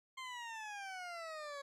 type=exponential sweep; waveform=20% pulse; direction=down; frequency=1059 to 554.4 Hz; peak=-39 dBFS; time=0.17-1.62 s; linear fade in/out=10 ms; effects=low-pass 7000 Hz 12 dB/octave + 13-bit